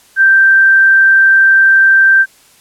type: tone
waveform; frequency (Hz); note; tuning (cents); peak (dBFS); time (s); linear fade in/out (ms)
sine; 1568; G6; 0; -4; 0.16-2.26; 50
effects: white hiss -46 dBFS RMS until 2.6 s + low-pass 12000 Hz 12 dB/octave